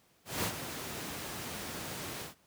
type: noise with ADSR envelope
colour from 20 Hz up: pink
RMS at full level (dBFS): -31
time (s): 0.25-2.35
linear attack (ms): 190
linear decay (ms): 78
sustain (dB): -9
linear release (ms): 130
effects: pink hiss -67 dBFS RMS until 2.46 s + high-pass 100 Hz 12 dB/octave